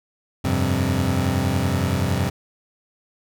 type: chord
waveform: 25% pulse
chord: F suspended second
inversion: none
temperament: equal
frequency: 87.31 / 98 / 130.81 Hz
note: F2 / G2 / C3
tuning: 0 / 0 / 0 cents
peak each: -20 dBFS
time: 0.44-2.3 s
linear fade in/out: 10 ms
effects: none